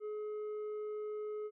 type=tone with tanh clipping; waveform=sine; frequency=423.6 Hz; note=G#4; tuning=34 cents sharp; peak=-39 dBFS; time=0-1.51 s; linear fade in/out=50 ms; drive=5 dB; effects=none